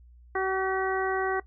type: harmonic tone with a mistuned harmonic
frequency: 380 Hz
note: F#4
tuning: 46 cents sharp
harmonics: 1 / 2 / 3 / 4 / 5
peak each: -28 / -31 / -33 / -34 / -35 dBFS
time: 0.35-1.4 s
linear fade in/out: 5 ms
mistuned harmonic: 5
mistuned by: +20 cents
effects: noise-tail reverb RT60 0.1 s tail -19 dB re dry + added 60 Hz sine -50 dBFS peak until 1.46 s